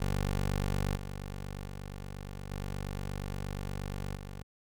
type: tone with level steps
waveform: 15% pulse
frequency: 48.48 Hz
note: G1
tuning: 18 cents flat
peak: -23 / -32 / -34 / -29 / -35 dBFS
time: 0-4.43 s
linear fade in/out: 10 ms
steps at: 0.96 / 1.66 / 2.51 / 4.16 s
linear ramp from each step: 2 ms
effects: none